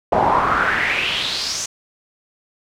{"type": "noise with band-pass filter sweep", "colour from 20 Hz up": "brown", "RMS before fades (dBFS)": -19, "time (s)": [0.12, 1.66], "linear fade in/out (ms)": 5, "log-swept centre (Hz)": [700, 6600], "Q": 4.4, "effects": []}